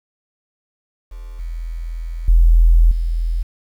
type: tone with level steps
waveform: sine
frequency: 41.58 Hz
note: E1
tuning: 16 cents sharp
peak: -29 / -23 / -7 / -16 dBFS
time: 1.11-3.43 s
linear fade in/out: 10 ms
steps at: 1.39 / 2.28 / 2.91 s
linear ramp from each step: 5 ms
effects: 8-bit